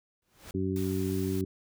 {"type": "noise with exponential growth", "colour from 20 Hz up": "pink", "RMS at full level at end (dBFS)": -42, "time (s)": [0.22, 0.51], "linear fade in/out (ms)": 2, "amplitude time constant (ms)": 62}
{"type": "harmonic tone", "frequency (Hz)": 94.6, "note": "F#2", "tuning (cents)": 39, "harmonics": [1, 2, 3, 4], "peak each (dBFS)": [-33, -33, -33, -33], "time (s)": [0.54, 1.45], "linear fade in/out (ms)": 10}
{"type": "band-stop noise", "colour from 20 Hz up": "white", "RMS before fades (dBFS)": -46, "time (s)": [0.76, 1.41], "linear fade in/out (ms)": 0, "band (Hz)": [140, 210], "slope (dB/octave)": 96}
{"effects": []}